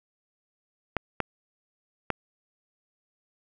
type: clicks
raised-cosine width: 0.5 ms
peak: -10 dBFS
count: 3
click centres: 0.967 / 1.203 / 2.103 s
effects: none